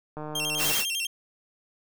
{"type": "click train", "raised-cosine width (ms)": 1, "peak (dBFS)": -23, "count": 84, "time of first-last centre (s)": [0.17, 0.716], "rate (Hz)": 152}
{"type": "tone with vibrato", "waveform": "sawtooth", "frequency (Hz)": 2949, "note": "F#7", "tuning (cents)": -6, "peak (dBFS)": -24, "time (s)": [0.35, 1.07], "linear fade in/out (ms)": 5, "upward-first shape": "square", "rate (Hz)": 10, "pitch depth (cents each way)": 140}
{"type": "noise", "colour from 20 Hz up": "white", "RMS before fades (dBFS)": -27, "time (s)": [0.57, 0.85], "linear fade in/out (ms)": 50}
{"effects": []}